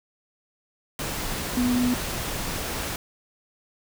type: tone in noise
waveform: sine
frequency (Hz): 246.9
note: B3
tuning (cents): 0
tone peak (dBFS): -20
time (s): 1.57-1.94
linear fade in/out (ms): 2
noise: pink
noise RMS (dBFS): -30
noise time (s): 0.99-2.96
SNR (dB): +7
effects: none